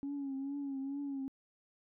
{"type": "tone with vibrato", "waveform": "sine", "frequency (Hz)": 276.6, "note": "C#4", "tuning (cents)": -4, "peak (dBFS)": -35, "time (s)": [0.03, 1.28], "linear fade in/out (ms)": 0, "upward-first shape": "triangle", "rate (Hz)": 2.3, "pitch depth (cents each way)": 63, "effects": ["tanh soft clip ceiling -33 dBFS"]}